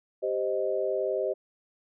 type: chord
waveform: sine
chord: C minor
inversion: second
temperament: equal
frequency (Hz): 392 / 523.3 / 622.3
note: G4 / C5 / Eb5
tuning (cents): 0 / 0 / 0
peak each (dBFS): -30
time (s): 0.22-1.34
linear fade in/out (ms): 20
effects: none